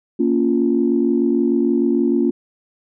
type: chord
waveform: sine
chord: Bb minor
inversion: none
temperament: just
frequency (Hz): 233.1 / 279.7 / 349.6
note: Bb3 / Db4 / F4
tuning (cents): 0 / +16 / +2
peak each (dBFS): -18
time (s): 0.19-2.31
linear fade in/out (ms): 10
effects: tanh soft clip ceiling -4 dBFS